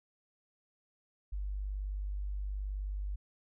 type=tone; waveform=sine; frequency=49.47 Hz; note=G1; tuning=17 cents sharp; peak=-34 dBFS; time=1.32-3.16 s; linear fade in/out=10 ms; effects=none